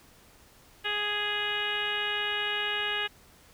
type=harmonic tone; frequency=415.3 Hz; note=G#4; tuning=in tune; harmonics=1 / 2 / 3 / 4 / 5 / 6 / 7 / 8 / 9; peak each=-39 / -39 / -40 / -33 / -38 / -37 / -32 / -42 / -42 dBFS; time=0.84-3.08 s; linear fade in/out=20 ms; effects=pink hiss -57 dBFS RMS until 3.53 s